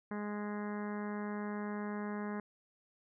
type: harmonic tone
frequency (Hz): 207.7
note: G#3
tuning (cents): 0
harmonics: 1 / 2 / 3 / 4 / 5 / 6 / 7 / 8 / 9 / 10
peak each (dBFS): -38 / -44 / -50 / -49 / -49 / -53 / -54 / -52 / -55 / -59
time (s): 0.11-2.4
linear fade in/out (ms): 2
effects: none